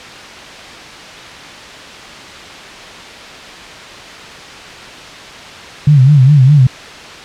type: tone with vibrato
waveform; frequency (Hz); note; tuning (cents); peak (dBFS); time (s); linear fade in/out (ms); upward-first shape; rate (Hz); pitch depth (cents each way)
sine; 138.59; C#3; 0; -3; 5.87-6.67; 5; sine; 4.9; 150
effects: white hiss -30 dBFS RMS until 7.24 s + low-pass 4000 Hz 12 dB/octave